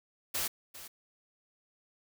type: noise with echo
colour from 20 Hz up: white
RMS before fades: -33 dBFS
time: 0.34-0.48 s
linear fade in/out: 10 ms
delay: 400 ms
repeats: 1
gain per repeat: -14 dB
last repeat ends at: 0.88 s
effects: none